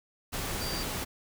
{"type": "tone in noise", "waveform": "sine", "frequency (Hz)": 4699, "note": "D8", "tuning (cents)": 0, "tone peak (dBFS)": -37, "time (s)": [0.6, 0.84], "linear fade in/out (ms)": 20, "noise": "pink", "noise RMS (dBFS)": -34, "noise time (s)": [0.32, 1.05], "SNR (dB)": -6, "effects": []}